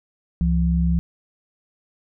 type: tone pair together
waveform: sine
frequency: 67.35 / 170.4 Hz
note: C#2 / F3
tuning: -49 / -42 cents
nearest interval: octave + major third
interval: 1607 cents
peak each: -19 dBFS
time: 0.41-0.99 s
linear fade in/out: 0 ms
effects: none